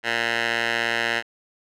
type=tone with band-pass filter; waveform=10% pulse; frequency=116.54 Hz; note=A#2; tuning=in tune; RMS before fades=-24 dBFS; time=0.03-1.23 s; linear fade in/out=50 ms; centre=2100 Hz; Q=1.7; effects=none